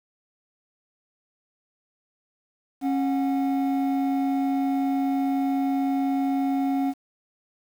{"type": "tone pair together", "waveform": "triangle", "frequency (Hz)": [273.1, 729.6], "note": ["C#4", "F#5"], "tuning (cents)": [-26, -24], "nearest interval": "octave + perfect fourth", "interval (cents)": 1702, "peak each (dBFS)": [-20, -28], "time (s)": [2.81, 6.94], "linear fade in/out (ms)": 50, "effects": ["8-bit"]}